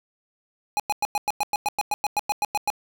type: tone bursts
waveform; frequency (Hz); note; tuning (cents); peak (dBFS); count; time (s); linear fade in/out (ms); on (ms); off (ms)
square; 830.6; G#5; 0; -21; 16; 0.77-2.702; 0; 27; 100
effects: none